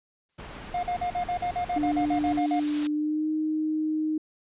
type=noise with exponential growth; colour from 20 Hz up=white; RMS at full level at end=-35 dBFS; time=0.29-2.87 s; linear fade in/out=1 ms; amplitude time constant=560 ms
type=low-pass noise; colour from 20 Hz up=pink; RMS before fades=-41 dBFS; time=0.38-2.4 s; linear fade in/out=10 ms; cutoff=3000 Hz; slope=12 dB/octave
type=tone bursts; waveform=triangle; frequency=712 Hz; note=F5; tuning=33 cents sharp; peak=-23 dBFS; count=14; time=0.74-2.599 s; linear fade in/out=5 ms; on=91 ms; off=45 ms
type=tone with pitch glide; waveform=sine; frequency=297.1 to 310.4 Hz; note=D4 to D#4; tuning=+20 to -4 cents; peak=-24 dBFS; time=1.76-4.18 s; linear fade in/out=5 ms; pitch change=+76 cents; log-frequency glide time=2.84-3.29 s
effects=resampled to 8000 Hz